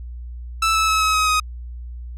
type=tone with pitch steps; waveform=sawtooth; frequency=1318.5 / 1305.6 / 1292.9 / 1280.2 / 1267.7 / 1255.3 Hz; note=E6 / E6 / E6 / D#6 / D#6 / D#6; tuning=0 / -17 / -34 / +49 / +32 / +15 cents; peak=-12 dBFS; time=0.62-1.4 s; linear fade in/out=5 ms; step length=130 ms; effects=added 60 Hz sine -30 dBFS peak until 2.17 s + low-pass 10000 Hz 12 dB/octave